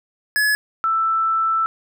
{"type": "tone pair in turn", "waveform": ["square", "sine"], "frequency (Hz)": [1700, 1325], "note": ["G#6", "E6"], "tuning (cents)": [40, 9], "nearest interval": "major third", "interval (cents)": 431, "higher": "first", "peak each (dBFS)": -16, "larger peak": "neither", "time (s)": [[0.36, 0.55], [0.84, 1.66]], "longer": "second", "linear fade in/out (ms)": 0, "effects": []}